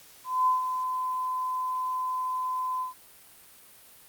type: tone with ADSR envelope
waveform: sine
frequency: 1019 Hz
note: C6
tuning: 46 cents flat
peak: -19 dBFS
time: 0.24-2.94 s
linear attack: 230 ms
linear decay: 140 ms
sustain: -8 dB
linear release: 130 ms
effects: white hiss -53 dBFS RMS until 4.08 s + Opus 48 kbps